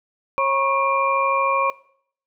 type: tone cluster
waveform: sine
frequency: 543 / 962 / 1095 / 2387 Hz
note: C#5 / B5 / C#6 / D7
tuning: -36 / -46 / -22 / +28 cents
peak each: -22 / -26 / -20 / -27 dBFS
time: 0.38-1.7 s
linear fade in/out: 0 ms
effects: noise-tail reverb RT60 0.6 s tail -20 dB re dry